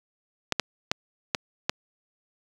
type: clicks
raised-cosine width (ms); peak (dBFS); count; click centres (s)
0.2; -5; 5; 0.523 / 0.597 / 0.915 / 1.348 / 1.695
effects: high-pass 80 Hz 12 dB/octave + 7-bit